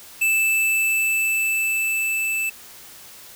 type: tone with level ramp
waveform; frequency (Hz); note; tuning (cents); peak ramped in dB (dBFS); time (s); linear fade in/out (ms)
square; 2637; E7; 0; -17 to -22; 0.21-2.5; 10
effects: white hiss -43 dBFS RMS until 3.35 s